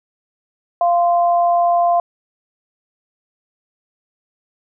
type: tone pair together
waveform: sine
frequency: 693 / 1040 Hz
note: F5 / C6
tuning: -14 / -11 cents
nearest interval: perfect fifth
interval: 703 cents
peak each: -12 / -22 dBFS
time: 0.81-2 s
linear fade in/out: 2 ms
effects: none